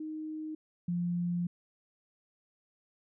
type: tone pair in turn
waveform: sine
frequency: 311.1 / 174.6 Hz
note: D#4 / F3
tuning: 0 / 0 cents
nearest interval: minor seventh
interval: 1000 cents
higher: first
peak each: -36 / -29 dBFS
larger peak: second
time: 0-0.55 / 0.88-1.47 s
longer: second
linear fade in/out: 5 ms
effects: none